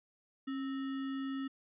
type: tone with sample-and-hold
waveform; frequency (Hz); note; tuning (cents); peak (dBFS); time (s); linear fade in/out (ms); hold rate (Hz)
sine; 270.5; C#4; -42; -35; 0.47-1.48; 10; 1575
effects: resampled to 8000 Hz